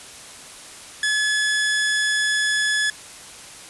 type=tone; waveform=sawtooth; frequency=1708 Hz; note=G#6; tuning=48 cents sharp; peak=-15 dBFS; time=1.03-2.9 s; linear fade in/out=2 ms; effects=white hiss -40 dBFS RMS until 3.69 s + resampled to 24000 Hz